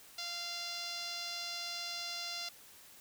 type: tone with low-pass filter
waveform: 5% pulse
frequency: 693 Hz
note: F5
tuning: 14 cents flat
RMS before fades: -41 dBFS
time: 0.18-2.49 s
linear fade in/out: 5 ms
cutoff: 4900 Hz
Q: 2.8
effects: white hiss -57 dBFS RMS until 3 s